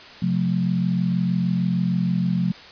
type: tone cluster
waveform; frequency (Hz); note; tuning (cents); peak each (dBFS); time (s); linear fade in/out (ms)
sine; 133 / 179.4 / 219.6; C3 / F3 / A3; +29 / +47 / -3; -26 / -20 / -27; 0.22-2.52; 5
effects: white hiss -42 dBFS RMS until 2.71 s + resampled to 11025 Hz